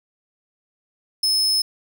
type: tone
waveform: 40% pulse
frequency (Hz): 5200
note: E8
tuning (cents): -24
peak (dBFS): -16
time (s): 1.23-1.62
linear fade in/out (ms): 5
effects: none